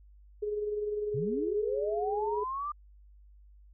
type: tone with tremolo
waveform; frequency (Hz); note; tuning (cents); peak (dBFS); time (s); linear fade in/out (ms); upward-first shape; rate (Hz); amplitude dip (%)
sine; 418.4; G#4; +13; -28; 0.42-2.44; 10; sine; 20; 45
type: linear sweep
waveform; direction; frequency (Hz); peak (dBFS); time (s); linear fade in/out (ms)
sine; up; 114.3 to 1206; -32; 1.14-2.72; 5
effects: added 50 Hz sine -53 dBFS peak until 3.73 s